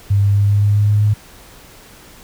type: tone with pitch steps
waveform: sine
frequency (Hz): 100 / 100.7 / 101.4 / 102.1 / 102.81 / 103.53 / 104.25 / 104.97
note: G2 / G2 / G#2 / G#2 / G#2 / G#2 / G#2 / G#2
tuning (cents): +35 / +47 / -41 / -29 / -17 / -5 / +7 / +19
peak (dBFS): -10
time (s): 0.1-1.14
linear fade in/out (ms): 10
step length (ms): 130
effects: pink hiss -42 dBFS RMS until 2.23 s